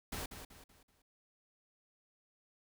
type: noise with echo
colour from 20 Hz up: pink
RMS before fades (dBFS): -41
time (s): 0.12-0.26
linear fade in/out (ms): 5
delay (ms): 190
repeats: 4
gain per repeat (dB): -8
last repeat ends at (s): 1.02
effects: none